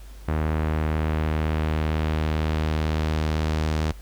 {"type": "tone with low-pass filter sweep", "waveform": "sawtooth", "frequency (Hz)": 77.9, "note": "D#2", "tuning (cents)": 3, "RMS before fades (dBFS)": -24, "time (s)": [0.28, 3.92], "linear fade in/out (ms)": 5, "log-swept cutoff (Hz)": [1800, 6000], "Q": 0.95, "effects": ["added 50 Hz sine -39 dBFS peak until 4.01 s", "pink hiss -52 dBFS RMS until 4.01 s"]}